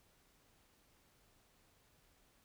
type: silence
effects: pink hiss -71 dBFS RMS until 2.44 s